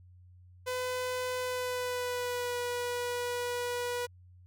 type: tone with pitch glide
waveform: sawtooth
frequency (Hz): 504 to 487.1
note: B4 to B4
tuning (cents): +35 to -24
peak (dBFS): -28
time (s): 0.66-4.07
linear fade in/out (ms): 20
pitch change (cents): -59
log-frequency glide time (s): 1.4-2.59
effects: added 90 Hz sine -53 dBFS peak until 4.46 s